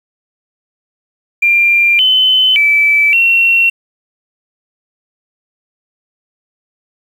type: tone with pitch steps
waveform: triangle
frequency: 2384 / 3041 / 2312 / 2726 Hz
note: D7 / F#7 / D7 / F7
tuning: +25 / +47 / -28 / -43 cents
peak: -3 dBFS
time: 1.42-3.7 s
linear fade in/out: 10 ms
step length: 570 ms
effects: tanh soft clip ceiling -5 dBFS + 7-bit